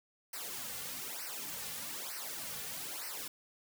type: noise with flanger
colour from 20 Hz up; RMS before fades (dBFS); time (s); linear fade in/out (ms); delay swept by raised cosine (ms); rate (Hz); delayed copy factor
white; -42; 0.33-3.28; 5; 0.28 to 3.18; 1.1; -0.85
effects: none